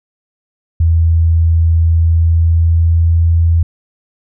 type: tone with pitch glide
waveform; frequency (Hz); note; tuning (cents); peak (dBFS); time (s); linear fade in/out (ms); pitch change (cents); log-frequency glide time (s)
sine; 82.41 to 83.32; E2 to E2; 0 to +19; -7; 0.8-3.63; 5; +19; 1.84-3.25
effects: none